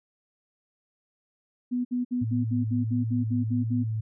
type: tone bursts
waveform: sine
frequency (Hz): 246.9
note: B3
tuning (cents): 0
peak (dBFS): -24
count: 11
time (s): 1.71-3.84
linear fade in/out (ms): 20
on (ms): 140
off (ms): 59
type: tone with vibrato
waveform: sine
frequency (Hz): 110.7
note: A2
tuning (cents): +11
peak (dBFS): -26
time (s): 2.21-4.01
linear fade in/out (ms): 10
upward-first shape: triangle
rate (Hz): 1.5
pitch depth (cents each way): 27
effects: none